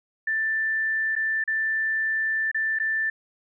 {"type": "tone with dropouts", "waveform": "sine", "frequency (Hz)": 1770, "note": "A6", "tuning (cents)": 10, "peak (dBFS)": -22, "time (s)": [0.27, 3.1], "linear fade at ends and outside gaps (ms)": 5, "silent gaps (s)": [[1.154, 1.162], [1.44, 1.476], [2.515, 2.545], [2.788, 2.798]], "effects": []}